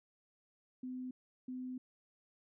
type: tone bursts at uneven times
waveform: sine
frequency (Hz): 254.4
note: C4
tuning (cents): -48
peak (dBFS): -40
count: 2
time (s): 0.83-1.11 / 1.48-1.78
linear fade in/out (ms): 5
effects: none